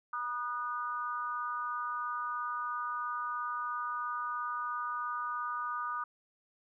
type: tone with amplitude modulation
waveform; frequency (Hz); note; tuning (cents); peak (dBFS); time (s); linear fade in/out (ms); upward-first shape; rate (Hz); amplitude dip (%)
sine; 1223; D#6; -30; -29; 0.13-6.04; 5; sine; 257; 95
effects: none